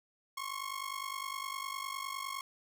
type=ring-modulated tone; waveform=sawtooth; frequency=1087 Hz; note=C#6; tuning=34 cents flat; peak=-31 dBFS; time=0.37-2.41 s; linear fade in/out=2 ms; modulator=24.9 Hz; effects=none